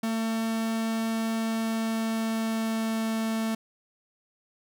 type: tone with pitch glide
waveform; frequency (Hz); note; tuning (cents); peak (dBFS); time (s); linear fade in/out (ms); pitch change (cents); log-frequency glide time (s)
45% pulse; 224.6 to 222.8; A3 to A3; +36 to +22; -26; 0.03-3.55; 5; -14; 1.34-3.11
effects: none